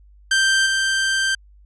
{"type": "tone with level steps", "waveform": "sawtooth", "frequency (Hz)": 1568, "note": "G6", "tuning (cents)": 0, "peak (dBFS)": [-11, -14], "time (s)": [0.31, 1.35], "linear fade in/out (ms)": 5, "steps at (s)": 0.66, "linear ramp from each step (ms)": 5, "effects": ["added 50 Hz sine -46 dBFS peak until 1.65 s", "resampled to 22050 Hz"]}